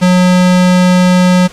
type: tone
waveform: square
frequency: 181.4 Hz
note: F#3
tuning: 34 cents flat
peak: -6 dBFS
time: 0.01-1.48 s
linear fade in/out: 20 ms
effects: pink hiss -34 dBFS RMS until 1.52 s + low-pass 8000 Hz 12 dB/octave